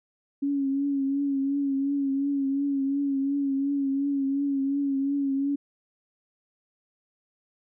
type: tone with vibrato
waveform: sine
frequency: 277.2 Hz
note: C#4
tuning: in tune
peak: -23 dBFS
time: 0.42-5.56 s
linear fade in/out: 10 ms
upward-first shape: triangle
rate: 2.8 Hz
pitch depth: 48 cents each way
effects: none